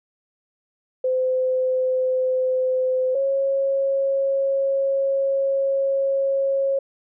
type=tone pair in turn; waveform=sine; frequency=514 / 545.7 Hz; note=C5 / C#5; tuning=-31 / -27 cents; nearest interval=minor second; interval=104 cents; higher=second; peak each=-18 dBFS; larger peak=neither; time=1.04-3.15 / 3.15-6.79 s; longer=second; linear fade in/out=5 ms; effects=none